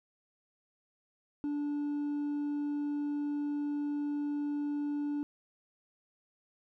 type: tone with hard clipping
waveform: sine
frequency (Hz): 291.3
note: D4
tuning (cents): -14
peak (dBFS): -32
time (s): 1.44-5.23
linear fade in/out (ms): 0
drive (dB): 2
effects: none